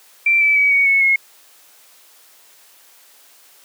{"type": "tone with pitch steps", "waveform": "sine", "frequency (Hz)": [2349, 2311, 2274, 2238, 2202, 2167], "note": ["D7", "D7", "C#7", "C#7", "C#7", "C#7"], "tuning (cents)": [0, -28, 44, 16, -12, -40], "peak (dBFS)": -11, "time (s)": [0.26, 1.16], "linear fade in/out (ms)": 5, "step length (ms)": 150, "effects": ["white hiss -49 dBFS RMS until 3.64 s", "high-pass 400 Hz 12 dB/octave"]}